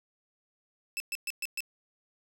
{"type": "tone bursts", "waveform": "sawtooth", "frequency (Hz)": 2637, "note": "E7", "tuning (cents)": 0, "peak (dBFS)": -28, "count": 5, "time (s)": [0.97, 1.605], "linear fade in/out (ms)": 0, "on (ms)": 31, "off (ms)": 120, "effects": []}